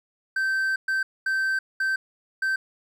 triangle tone bursts at uneven times, 1553 Hz, G6, 17 cents flat, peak -20 dBFS, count 5, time 0.36-0.76 / 0.88-1.03 / 1.26-1.59 / 1.8-1.96 / 2.42-2.56 s, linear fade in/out 5 ms, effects none

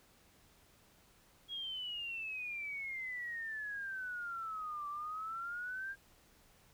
sine exponential two-way sweep, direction down then up, 3322 to 1162 to 1613 Hz, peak -39 dBFS, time 1.48-5.96 s, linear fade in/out 50 ms, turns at 4.88 s, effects pink hiss -66 dBFS RMS until 6.73 s

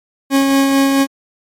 40% pulse tone with tremolo, 273.4 Hz, C#4, 24 cents flat, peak -8 dBFS, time 0.3-1.07 s, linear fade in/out 50 ms, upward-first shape sine, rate 4.5 Hz, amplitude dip 30%, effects MP3 64 kbps

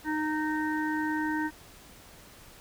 harmonic tone, 308.4 Hz, D#4, 15 cents flat, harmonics 1 / 3 / 5 / 6, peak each -29 / -34 / -36 / -37 dBFS, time 0.04-1.51 s, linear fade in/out 50 ms, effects pink hiss -52 dBFS RMS until 2.6 s

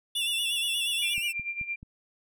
square tone with pitch glide, 3480 to 3446 Hz, A7 to A7, -20 to -37 cents, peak -30 dBFS, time 0.15-1.14 s, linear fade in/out 5 ms, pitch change -17 cents, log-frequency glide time 0.37-0.48 s
45% pulse tone with vibrato, 2794 Hz, F7, in tune, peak -29 dBFS, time 0.15-1.33 s, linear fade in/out 20 ms, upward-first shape sine, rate 8.4 Hz, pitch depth 80 cents each way
sine tone with tremolo, 2378 Hz, D7, 21 cents sharp, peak -28 dBFS, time 1.02-1.76 s, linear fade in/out 5 ms, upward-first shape sine, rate 9 Hz, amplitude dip 75%
click train, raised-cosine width 5 ms, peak -32 dBFS, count 4, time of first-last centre 1.18-1.829 s, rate 4.62 Hz
effects none

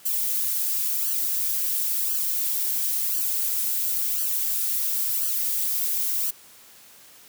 violet noise with flanger, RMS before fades -25 dBFS, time 0.05-6.31 s, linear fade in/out 10 ms, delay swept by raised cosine 0.66 to 4.86 ms, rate 0.96 Hz, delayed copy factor +1, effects white hiss -50 dBFS RMS until 7.28 s + high-pass 80 Hz 12 dB/octave

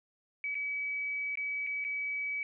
sine tone with dropouts, 2282 Hz, C#7, 50 cents sharp, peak -32 dBFS, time 0.44-2.43 s, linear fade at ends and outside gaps 1 ms, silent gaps 0.545-0.552 / 1.355-1.373 / 1.666-1.671 / 1.842-1.848 s, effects none

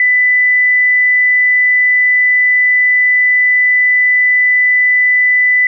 sine tone, 1994 Hz, B6, 16 cents sharp, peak -7 dBFS, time 0-5.67 s, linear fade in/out 2 ms, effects none

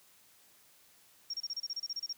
sine tone bursts, 5560 Hz, F8, 9 cents flat, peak -34 dBFS, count 13, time 1.3-2.129 s, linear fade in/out 5 ms, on 37 ms, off 29 ms, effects white hiss -63 dBFS RMS until 2.17 s + high-pass 60 Hz 12 dB/octave

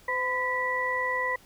sine tone cluster, 511 / 1007 / 1956 Hz, C5 / B5 / B6, -41 / +33 / -17 cents, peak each -33 / -30 / -28 dBFS, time 0.08-1.36 s, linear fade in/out 5 ms, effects pink hiss -56 dBFS RMS until 1.45 s

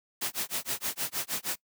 white noise with tremolo, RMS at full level -30 dBFS, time 0.21-1.56 s, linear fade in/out 10 ms, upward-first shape sine, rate 6.4 Hz, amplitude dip 100%, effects noise-tail reverb RT60 0.1 s tail -23 dB re dry + high-pass 100 Hz 12 dB/octave

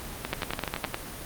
two click trains, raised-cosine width 0.3 ms, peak -13 / -11 dBFS, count 8 / 7, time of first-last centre 0.25-0.848 / 0.33-0.944 s, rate 11.7 / 9.77 Hz, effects pink hiss -39 dBFS RMS until 1.25 s + Opus 32 kbps

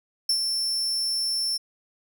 40% pulse tone with ADSR envelope, 5380 Hz, E8, 34 cents sharp, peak -18 dBFS, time 0.29-1.58 s, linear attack 4 ms, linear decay 80 ms, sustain -5 dB, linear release 17 ms, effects none

